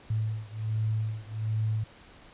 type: beating tone pair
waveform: sine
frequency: 108.6 / 109.9 Hz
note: A2 / A2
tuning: -22 / -2 cents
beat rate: 1.3 Hz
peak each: -30 / -31 dBFS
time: 0.1-1.84 s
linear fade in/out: 5 ms
effects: pink hiss -53 dBFS RMS until 2.33 s + resampled to 8000 Hz